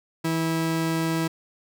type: tone pair together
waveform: 45% pulse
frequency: 162.95 / 325.9 Hz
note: E3 / E4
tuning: -20 / -20 cents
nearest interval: octave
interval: 1200 cents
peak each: -26 dBFS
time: 0.24-1.28 s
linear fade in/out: 10 ms
effects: none